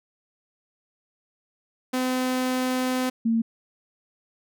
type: tone pair in turn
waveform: sawtooth / sine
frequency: 255.4 / 227.5 Hz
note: C4 / A#3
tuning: -42 / -42 cents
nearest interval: major second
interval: 200 cents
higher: first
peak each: -19 dBFS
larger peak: neither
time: 1.93-3.1 / 3.25-3.42 s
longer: first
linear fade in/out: 10 ms
effects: none